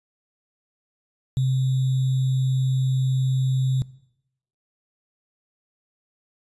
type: tone with sample-and-hold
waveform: sine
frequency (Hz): 130.81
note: C3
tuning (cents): 0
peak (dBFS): -18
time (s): 1.37-3.82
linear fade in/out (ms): 0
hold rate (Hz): 3675
effects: noise-tail reverb RT60 0.8 s tail -21 dB re dry + resampled to 24000 Hz